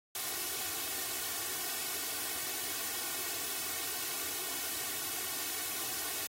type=noise with comb filter; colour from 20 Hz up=white; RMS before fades=-37 dBFS; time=0.15-6.27 s; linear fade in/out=2 ms; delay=2.7 ms; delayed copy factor=+0.8; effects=high-pass 100 Hz 12 dB/octave + AAC 48 kbps